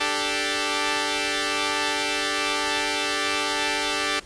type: chord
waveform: 5% pulse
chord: D suspended fourth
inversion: none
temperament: equal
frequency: 293.7 / 392 / 440 Hz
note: D4 / G4 / A4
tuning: 0 / 0 / 0 cents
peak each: -16 dBFS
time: 0-4.2 s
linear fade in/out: 10 ms
effects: pink hiss -47 dBFS RMS until 4.25 s + resampled to 22050 Hz